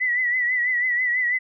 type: tone with vibrato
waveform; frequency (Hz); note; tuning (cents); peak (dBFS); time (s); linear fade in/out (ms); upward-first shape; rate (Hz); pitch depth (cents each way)
sine; 1972; B6; -3; -19; 0-1.39; 20; triangle; 6.1; 71
effects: none